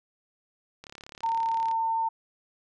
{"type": "click train", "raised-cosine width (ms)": 0.2, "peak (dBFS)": -26, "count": 32, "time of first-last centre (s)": [0.84, 1.713], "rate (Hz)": 35.5}
{"type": "tone with pitch glide", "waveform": "sine", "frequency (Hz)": [910, 903.2], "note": ["A#5", "A5"], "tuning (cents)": [-42, 45], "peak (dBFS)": -24, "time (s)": [1.23, 2.09], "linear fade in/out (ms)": 10, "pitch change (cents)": -13, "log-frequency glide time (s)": [1.37, 1.79]}
{"effects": []}